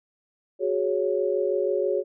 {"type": "chord", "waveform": "sine", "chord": "F# suspended second", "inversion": "none", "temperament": "just", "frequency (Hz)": [370, 416.2, 555], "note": ["F#4", "G#4", "C#5"], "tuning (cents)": [0, 4, 2], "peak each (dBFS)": -26, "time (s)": [0.59, 2.04], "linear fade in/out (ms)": 50, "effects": []}